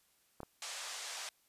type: clicks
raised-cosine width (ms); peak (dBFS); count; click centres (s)
1; -30; 2; 0.404 / 0.432
type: band-pass noise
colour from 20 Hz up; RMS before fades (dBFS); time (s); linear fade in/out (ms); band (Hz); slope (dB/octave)
white; -44; 0.62-1.29; 2; 570 to 7900; 24
effects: white hiss -72 dBFS RMS until 1.48 s + resampled to 32000 Hz